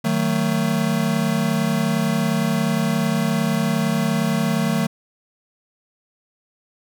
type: chord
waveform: square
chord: D# diminished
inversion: none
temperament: just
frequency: 155.56 / 186.68 / 224 Hz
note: D#3 / F#3 / A3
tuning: 0 / +16 / +31 cents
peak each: -24 / -24 / -22 dBFS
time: 0.04-4.87 s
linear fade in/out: 10 ms
effects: none